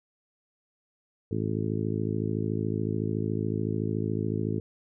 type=harmonic tone; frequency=53.8 Hz; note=A1; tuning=38 cents flat; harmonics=2 / 3 / 4 / 5 / 6 / 7 / 8; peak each=-31 / -33 / -34 / -35 / -36 / -36 / -37 dBFS; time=1.31-4.6 s; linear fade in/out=5 ms; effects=none